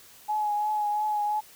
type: tone with vibrato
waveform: sine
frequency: 841 Hz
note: G#5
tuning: 22 cents sharp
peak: -24 dBFS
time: 0.28-1.41 s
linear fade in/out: 20 ms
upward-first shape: triangle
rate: 2.9 Hz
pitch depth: 30 cents each way
effects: white hiss -52 dBFS RMS until 1.55 s